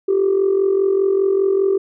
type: tone with amplitude modulation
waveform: sine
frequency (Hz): 389.2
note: G4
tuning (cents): -12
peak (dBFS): -9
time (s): 0.08-1.78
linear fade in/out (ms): 10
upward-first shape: sine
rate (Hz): 45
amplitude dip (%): 70
effects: tanh soft clip ceiling -8 dBFS